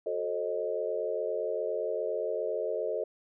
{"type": "chord", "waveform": "sine", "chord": "F# diminished seventh", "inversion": "none", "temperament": "equal with one note detuned", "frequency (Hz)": [370, 440, 534.9, 622.3], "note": ["F#4", "A4", "C5", "Eb5"], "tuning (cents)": [0, 0, 38, 0], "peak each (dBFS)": [-39, -33, -35, -34], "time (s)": [0.06, 3.04], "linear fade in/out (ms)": 5, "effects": []}